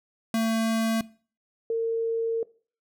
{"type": "tone pair in turn", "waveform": ["square", "sine"], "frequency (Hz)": [224.9, 455.8], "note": ["A3", "A#4"], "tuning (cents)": [38, -39], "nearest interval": "octave", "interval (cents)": 1223, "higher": "second", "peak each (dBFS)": -23, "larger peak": "neither", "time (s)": [[0.34, 1.01], [1.7, 2.43]], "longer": "second", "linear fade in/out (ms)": 2, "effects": ["noise-tail reverb RT60 0.4 s tail -20 dB re dry"]}